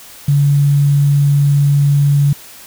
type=tone with quantisation; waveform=sine; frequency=142.6 Hz; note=C#3; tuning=49 cents sharp; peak=-8 dBFS; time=0.28-2.33 s; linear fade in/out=5 ms; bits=6; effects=white hiss -37 dBFS RMS until 2.66 s